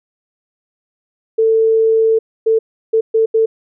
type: tone bursts at uneven times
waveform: sine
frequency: 446 Hz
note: A4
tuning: 23 cents sharp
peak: -9 dBFS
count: 5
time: 1.38-2.19 / 2.46-2.59 / 2.93-3.01 / 3.14-3.26 / 3.34-3.46 s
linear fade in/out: 10 ms
effects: none